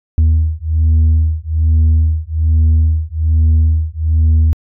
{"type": "beating tone pair", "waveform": "sine", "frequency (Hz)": [78.7, 79.9], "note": ["D#2", "D#2"], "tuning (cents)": [20, 47], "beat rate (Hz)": 1.2, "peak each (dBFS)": -10, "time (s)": [0.18, 4.53], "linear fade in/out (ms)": 0, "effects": ["tanh soft clip ceiling -6 dBFS"]}